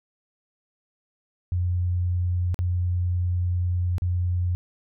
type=tone with dropouts; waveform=sine; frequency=89 Hz; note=F2; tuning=33 cents sharp; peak=-21 dBFS; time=1.52-4.55 s; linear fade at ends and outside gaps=0 ms; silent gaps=2.544-2.59 / 3.982-4.02 s; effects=none